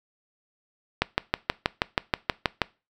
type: click train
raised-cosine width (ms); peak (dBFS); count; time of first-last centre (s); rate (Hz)
0.3; -4; 11; 1.02-2.617; 6.26
effects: noise-tail reverb RT60 0.3 s tail -22 dB re dry